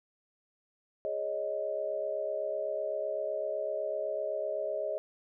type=chord; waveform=sine; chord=Ab suspended fourth; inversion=none; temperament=equal; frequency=415.3 / 554.4 / 622.3 Hz; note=Ab4 / Db5 / Eb5; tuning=0 / 0 / 0 cents; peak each=-39 / -36 / -33 dBFS; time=1.05-4.98 s; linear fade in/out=0 ms; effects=none